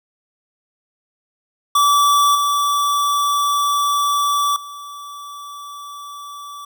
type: tone with level steps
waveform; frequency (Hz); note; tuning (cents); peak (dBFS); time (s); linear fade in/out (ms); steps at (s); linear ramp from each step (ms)
square; 1155; D6; -29; -12 / -16 / -32; 1.75-6.65; 5; 2.35 / 4.56; 2
effects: none